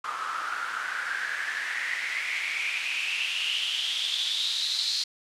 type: noise with band-pass filter sweep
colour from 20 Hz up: white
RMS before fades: -30 dBFS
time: 0.04-5.04 s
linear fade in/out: 5 ms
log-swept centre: 1200 to 4300 Hz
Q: 7
effects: low-pass 10000 Hz 12 dB/octave